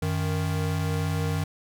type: tone pair together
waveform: square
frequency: 92.83 / 155.8 Hz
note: F#2 / D#3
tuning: +6 / +3 cents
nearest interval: major sixth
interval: 897 cents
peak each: -28 dBFS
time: 0.02-1.44 s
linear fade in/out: 5 ms
effects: none